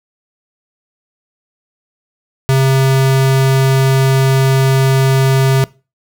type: tone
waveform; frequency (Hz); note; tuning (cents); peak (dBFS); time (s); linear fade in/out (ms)
square; 133.7; C3; +38; -9; 2.49-5.64; 0
effects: noise-tail reverb RT60 0.3 s tail -21 dB re dry